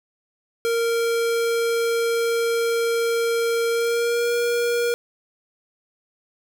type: tone with pitch glide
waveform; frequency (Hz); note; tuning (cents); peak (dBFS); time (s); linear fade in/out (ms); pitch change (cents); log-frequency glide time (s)
square; 463.6 to 475; A#4 to A#4; -10 to +33; -20; 0.65-4.94; 0; +43; 3.7-4.34
effects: none